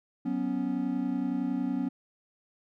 triangle chord, F# suspended fourth, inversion none, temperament just, 185 / 246.7 / 277.5 Hz, F#3 / B3 / C#4, 0 / -2 / +2 cents, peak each -33 / -29 / -29 dBFS, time 0.25-1.89 s, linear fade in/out 10 ms, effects none

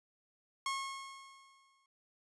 sawtooth tone with exponential decay, 1087 Hz, C#6, 34 cents flat, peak -29 dBFS, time 0.66-1.86 s, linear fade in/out 2 ms, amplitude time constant 260 ms, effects resampled to 22050 Hz

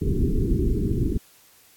pink low-pass noise, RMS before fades -22 dBFS, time 0.01-1.18 s, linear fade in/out 10 ms, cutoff 420 Hz, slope 96 dB/octave, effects white hiss -55 dBFS RMS until 1.76 s + AAC 64 kbps

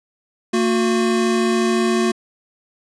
square tone pair together, 227.9 / 361.8 Hz, A#3 / F#4, -39 / -39 cents, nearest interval minor sixth, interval 800 cents, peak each -19 / -19 dBFS, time 0.53-2.12 s, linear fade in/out 10 ms, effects resampled to 22050 Hz

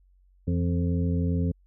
harmonic tone with a mistuned harmonic, 87.31 Hz, F2, in tune, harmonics 1 / 2 / 3 / 5 / 6, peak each -25 / -27 / -31 / -37 / -42 dBFS, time 0.47-1.52 s, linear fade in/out 10 ms, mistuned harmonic 2, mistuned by -48 cents, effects added 46 Hz sine -57 dBFS peak until 1.66 s

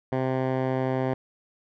10% pulse tone with low-pass filter, 130.5 Hz, C3, 4 cents flat, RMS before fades -26 dBFS, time 0.12-1.14 s, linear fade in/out 5 ms, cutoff 1400 Hz, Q 0.68, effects none

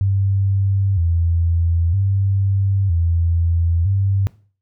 sine tone with vibrato, 90.8 Hz, F#2, 32 cents flat, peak -14 dBFS, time 0.01-4.27 s, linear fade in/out 0 ms, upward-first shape square, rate 0.52 Hz, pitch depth 130 cents each way, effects noise-tail reverb RT60 0.4 s tail -19 dB re dry

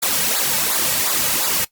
white noise with flanger, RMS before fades -19 dBFS, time 0.02-1.65 s, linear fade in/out 10 ms, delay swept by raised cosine 0.34 to 2.94 ms, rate 2.8 Hz, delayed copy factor -0.85, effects noise-tail reverb RT60 0.1 s tail -18 dB re dry + Opus 48 kbps

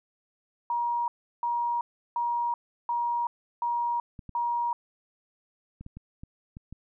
sine tone bursts, 950 Hz, A#5, 33 cents sharp, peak -25 dBFS, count 6, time 0.7-4.73 s, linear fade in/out 2 ms, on 380 ms, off 350 ms
clicks, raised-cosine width 5 ms, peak -29 dBFS, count 8, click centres 4.192 / 4.293 / 5.81 / 5.864 / 5.97 / 6.235 / 6.569 / 6.726 s
effects none

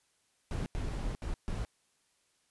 brown noise bursts at uneven times, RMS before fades -35 dBFS, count 4, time 0.51-0.66 / 0.75-1.15 / 1.22-1.34 / 1.48-1.65 s, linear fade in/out 0 ms, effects white hiss -73 dBFS RMS until 2.5 s + resampled to 24000 Hz

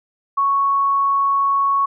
sine tone, 1108.7 Hz, C#6, in tune, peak -14 dBFS, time 0.37-1.86 s, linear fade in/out 10 ms, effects none

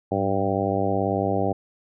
harmonic tone with a mistuned harmonic, 98.1 Hz, G2, 2 cents sharp, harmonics 1 / 2 / 3 / 4 / 5 / 6 / 7 / 8, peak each -29 / -29 / -29 / -29 / -29 / -29 / -29 / -29 dBFS, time 0.11-1.53 s, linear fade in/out 10 ms, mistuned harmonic 1, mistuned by +78 cents, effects none

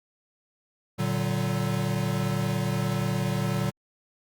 square chord, Bb augmented, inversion none, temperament equal with one note detuned, 116.54 / 146.83 / 188.56 Hz, Bb2 / D3 / F#3, 0 / 0 / +33 cents, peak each -30 dBFS, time 0.98-3.71 s, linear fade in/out 20 ms, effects Opus 48 kbps

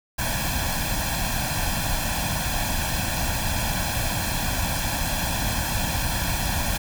pink noise with comb filter, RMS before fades -25 dBFS, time 0.18-6.78 s, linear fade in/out 10 ms, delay 1.2 ms, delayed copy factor +0.8, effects none

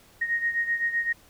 sine beating tone pair, 1864.7 / 1872.5 Hz, A#6 / A#6, 0 / +7 cents, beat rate 7.8 Hz, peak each -25 / -30 dBFS, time 0.21-1.13 s, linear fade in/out 10 ms, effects pink hiss -56 dBFS RMS until 1.29 s

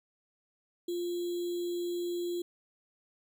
sine tone with sample-and-hold, 349.2 Hz, F4, in tune, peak -31 dBFS, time 0.88-2.42 s, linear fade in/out 5 ms, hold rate 3675 Hz, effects none

